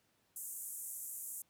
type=band-pass noise; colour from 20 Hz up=white; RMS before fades=-45 dBFS; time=0.36-1.42 s; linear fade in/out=2 ms; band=7200 to 14000 Hz; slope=48 dB/octave; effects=pink hiss -75 dBFS RMS until 1.49 s + high-pass 80 Hz 12 dB/octave